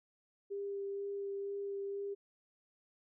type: tone with vibrato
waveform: sine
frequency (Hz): 398.8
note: G4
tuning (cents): +30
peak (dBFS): -37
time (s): 0.5-2.15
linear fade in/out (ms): 20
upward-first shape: sine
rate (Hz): 2.1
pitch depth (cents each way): 10
effects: none